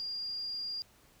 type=tone; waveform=sine; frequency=4809 Hz; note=D8; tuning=40 cents sharp; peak=-35 dBFS; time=0-0.82 s; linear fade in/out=0 ms; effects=pink hiss -63 dBFS RMS until 1.2 s